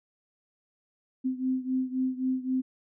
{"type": "beating tone pair", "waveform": "sine", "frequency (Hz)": [257.4, 261.2], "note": ["C4", "C4"], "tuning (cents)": [-28, -3], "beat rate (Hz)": 3.8, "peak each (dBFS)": [-28, -31], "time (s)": [1.24, 2.62], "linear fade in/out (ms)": 20, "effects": []}